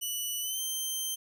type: tone with pitch glide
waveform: 10% pulse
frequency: 2960 to 3123 Hz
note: F#7 to G7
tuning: 0 to -7 cents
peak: -24 dBFS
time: 0.01-1.16 s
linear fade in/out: 20 ms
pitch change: +93 cents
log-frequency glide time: 0.4-0.6 s
effects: none